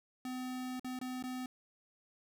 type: tone with dropouts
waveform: square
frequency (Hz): 254.3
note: C4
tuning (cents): -49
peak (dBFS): -39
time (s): 0.25-1.46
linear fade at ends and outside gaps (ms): 2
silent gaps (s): 0.796-0.845 / 0.99-1.013 / 1.226-1.238
effects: none